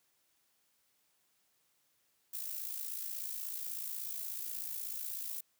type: noise with amplitude modulation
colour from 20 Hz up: violet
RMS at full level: -38 dBFS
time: 2.33-5.41 s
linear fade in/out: 10 ms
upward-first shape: sine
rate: 56.4 Hz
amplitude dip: 60%
effects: white hiss -75 dBFS RMS until 5.59 s + high-pass 60 Hz 12 dB/octave